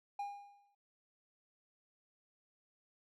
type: tone with exponential decay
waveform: triangle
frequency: 810 Hz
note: G#5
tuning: 43 cents flat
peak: -34 dBFS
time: 0.19-0.75 s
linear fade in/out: 5 ms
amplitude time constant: 120 ms
effects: none